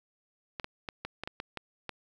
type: clicks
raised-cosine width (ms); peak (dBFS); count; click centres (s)
0.3; -20; 9; 0.598 / 0.644 / 0.888 / 1.05 / 1.236 / 1.275 / 1.401 / 1.573 / 1.893
effects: 9-bit

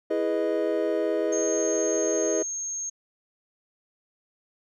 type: chord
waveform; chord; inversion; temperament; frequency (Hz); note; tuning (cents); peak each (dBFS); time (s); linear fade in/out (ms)
triangle; E major seventh; none; equal; 329.6 / 415.3 / 493.9 / 622.3; E4 / G#4 / B4 / D#5; 0 / 0 / 0 / 0; -27 / -26 / -28 / -26; 0.1-2.43; 10
type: tone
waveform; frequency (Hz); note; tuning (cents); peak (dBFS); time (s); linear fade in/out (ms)
sine; 6470; G#8; -46; -29; 1.32-2.9; 10
effects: none

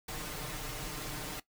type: noise with comb filter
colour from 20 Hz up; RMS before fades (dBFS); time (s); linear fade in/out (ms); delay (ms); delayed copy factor
pink; -40; 0.08-1.4; 5; 6.6; +1
effects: noise-tail reverb RT60 0.1 s tail -17 dB re dry

